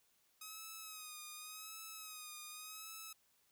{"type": "tone with vibrato", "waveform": "5% pulse", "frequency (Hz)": 1262, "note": "D#6", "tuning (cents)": 24, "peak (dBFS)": -37, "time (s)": [0.41, 3.13], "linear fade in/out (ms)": 5, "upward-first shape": "sine", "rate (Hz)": 0.88, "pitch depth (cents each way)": 57, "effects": ["white hiss -75 dBFS RMS until 3.51 s"]}